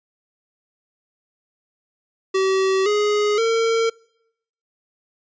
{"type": "tone with pitch steps", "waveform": "square", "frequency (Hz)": [382.4, 417, 454.8], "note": ["G4", "G#4", "A#4"], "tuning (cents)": [-43, 7, -43], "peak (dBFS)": -17, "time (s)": [2.34, 3.9], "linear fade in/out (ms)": 10, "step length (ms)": 520, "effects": ["noise-tail reverb RT60 0.8 s tail -26 dB re dry", "resampled to 16000 Hz"]}